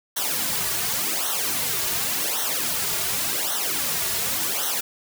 white noise with flanger, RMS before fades -25 dBFS, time 0.16-4.81 s, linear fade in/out 10 ms, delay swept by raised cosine 0.41 to 3.91 ms, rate 0.89 Hz, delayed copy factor -0.85, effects none

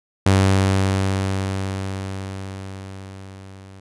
sawtooth tone with level ramp, 96.3 Hz, G2, 30 cents flat, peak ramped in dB -8 to -36 dBFS, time 0.26-3.8 s, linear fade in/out 5 ms, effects resampled to 24000 Hz

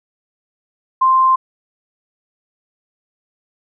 sine tone, 1046.5 Hz, C6, in tune, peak -9 dBFS, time 1.01-1.36 s, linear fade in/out 10 ms, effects none

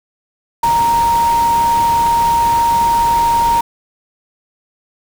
sine tone in noise, 932.3 Hz, A#5, in tune, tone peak -10 dBFS, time 0.63-3.61 s, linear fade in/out 5 ms, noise pink, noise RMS -25 dBFS, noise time 0.63-3.61 s, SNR +12 dB, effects none

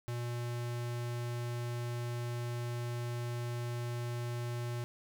square tone, 120 Hz, B2, 49 cents flat, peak -36 dBFS, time 0.08-4.84 s, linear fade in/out 0 ms, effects none

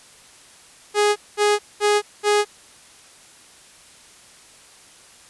sawtooth tone bursts, 415.3 Hz, G#4, in tune, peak -11 dBFS, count 4, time 0.94-2.45 s, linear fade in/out 50 ms, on 220 ms, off 210 ms, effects white hiss -48 dBFS RMS until 5.29 s + resampled to 24000 Hz

